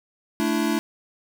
square chord, A suspended fourth, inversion none, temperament equal with one note detuned, 220 / 293.7 / 333.7 Hz, A3 / D4 / E4, 0 / 0 / +21 cents, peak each -26 dBFS, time 0.4-0.79 s, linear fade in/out 0 ms, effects none

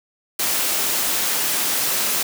white high-pass noise, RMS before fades -21 dBFS, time 0.39-2.23 s, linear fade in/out 5 ms, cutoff 170 Hz, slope 12 dB/octave, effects none

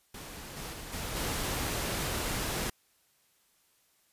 pink noise with level steps, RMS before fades -44 / -40 / -43 / -37 / -33 dBFS, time 0.14-2.7 s, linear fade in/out 5 ms, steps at 0.56 / 0.72 / 0.92 / 1.15 s, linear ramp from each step 20 ms, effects white hiss -69 dBFS RMS until 4.12 s + resampled to 32000 Hz

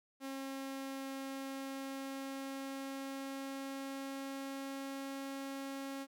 sawtooth tone with pitch glide, 270 to 273 Hz, C#4 to C#4, -45 to -26 cents, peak -37 dBFS, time 0.2-6.07 s, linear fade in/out 50 ms, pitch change +19 cents, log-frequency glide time 0.89-5.18 s, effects none

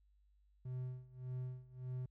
triangle tone with tremolo, 127.1 Hz, C3, 50 cents flat, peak -37 dBFS, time 0.65-2.06 s, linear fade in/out 5 ms, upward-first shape sine, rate 1.7 Hz, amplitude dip 90%, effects added 50 Hz sine -68 dBFS peak until 2.1 s

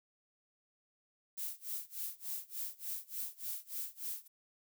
violet noise with tremolo, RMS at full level -39 dBFS, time 1.37-4.28 s, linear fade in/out 10 ms, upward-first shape sine, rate 3.4 Hz, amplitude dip 95%, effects none

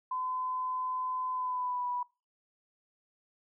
sine tone with pitch glide, 1018 to 982.8 Hz, C6 to B5, -48 to -9 cents, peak -31 dBFS, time 0.11-2.03 s, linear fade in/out 5 ms, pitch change -61 cents, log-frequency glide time 1.32-1.88 s, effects noise-tail reverb RT60 0.3 s tail -23 dB re dry

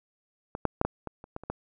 clicks, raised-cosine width 1 ms, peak -20 / -9 / -9 / -12 / -21 / -30 / -21 / -29 / -17 dBFS, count 9, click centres 0.551 / 0.653 / 0.814 / 0.85 / 1.073 / 1.241 / 1.364 / 1.436 / 1.5 s, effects none

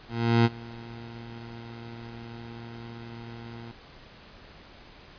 20% pulse tone with ADSR envelope, 116.54 Hz, A#2, in tune, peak -12 dBFS, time 0.08-3.72 s, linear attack 370 ms, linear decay 37 ms, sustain -23 dB, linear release 10 ms, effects pink hiss -50 dBFS RMS until 5.18 s + resampled to 11025 Hz

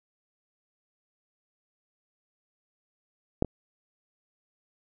clicks, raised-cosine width 2 ms, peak -7 / -20 dBFS, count 2, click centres 3.424 / 3.447 s, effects none

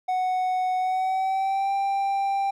triangle tone with pitch glide, 740 to 788.5 Hz, F#5 to G5, 0 to +10 cents, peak -20 dBFS, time 0.08-2.51 s, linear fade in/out 10 ms, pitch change +110 cents, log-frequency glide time 0.78-1.73 s, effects none

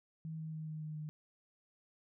sine tone with pitch steps, 159.6 / 158.22 / 156.86 / 155.5 / 154.16 / 152.83 Hz, D#3 / D#3 / D#3 / D#3 / D#3 / D#3, +44 / +29 / +14 / -1 / -16 / -31 cents, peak -40 dBFS, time 0.25-1.09 s, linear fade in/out 0 ms, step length 140 ms, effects none

